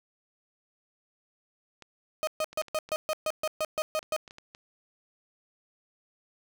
clicks, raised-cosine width 0.2 ms, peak -29 dBFS, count 10, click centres 1.823 / 2.53 / 2.622 / 2.683 / 2.89 / 4.029 / 4.278 / 4.309 / 4.384 / 4.549 s
35% pulse tone bursts, 623 Hz, D#5, 2 cents sharp, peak -25 dBFS, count 12, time 2.23-4.164 s, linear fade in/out 0 ms, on 42 ms, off 130 ms
effects none

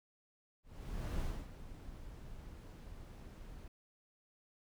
brown noise with ADSR envelope, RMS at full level -37 dBFS, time 0.63-3.68 s, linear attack 570 ms, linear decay 270 ms, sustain -13 dB, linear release 4 ms, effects none

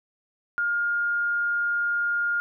sine tone, 1415 Hz, F6, 22 cents sharp, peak -22 dBFS, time 0.58-2.4 s, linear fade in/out 0 ms, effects none

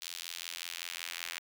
square tone with high-pass filter sweep, 42.68 Hz, F1, 39 cents flat, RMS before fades -42 dBFS, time 0.01-1.39 s, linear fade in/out 10 ms, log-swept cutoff 3700 to 2200 Hz, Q 1.3, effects none

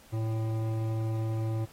triangle tone with hard clipping, 111.2 Hz, A2, 19 cents sharp, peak -30 dBFS, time 0.12-1.66 s, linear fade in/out 20 ms, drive 17 dB, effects pink hiss -56 dBFS RMS until 1.72 s + AAC 48 kbps

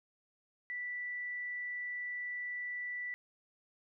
sine tone, 1968 Hz, B6, 7 cents flat, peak -37 dBFS, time 0.7-3.14 s, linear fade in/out 0 ms, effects none

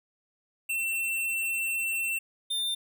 square tone pair in turn, 2698 / 3601 Hz, E7 / A7, +40 / +39 cents, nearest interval perfect fourth, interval 499 cents, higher second, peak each -28 dBFS, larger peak neither, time 0.69-2.19 / 2.5-2.75 s, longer first, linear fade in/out 10 ms, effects none

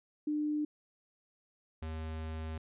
sine / square tone pair in turn, 299.9 / 79.43 Hz, D4 / D#2, +36 / +36 cents, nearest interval octave + major seventh, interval 2300 cents, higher first, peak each -30 / -38 dBFS, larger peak first, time 0.27-0.65 / 1.82-2.58 s, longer second, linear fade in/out 5 ms, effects resampled to 8000 Hz

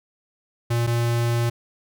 square tone pair in turn, 118 / 118 Hz, A#2 / A#2, +22 / +22 cents, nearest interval unison, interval 0 cents, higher neither, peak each -20 dBFS, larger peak neither, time 0.7-0.87 / 0.87-1.5 s, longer second, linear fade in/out 10 ms, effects none

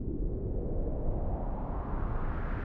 brown noise with low-pass filter sweep, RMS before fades -32 dBFS, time 0-2.64 s, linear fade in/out 5 ms, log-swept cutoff 310 to 1700 Hz, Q 2.3, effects none

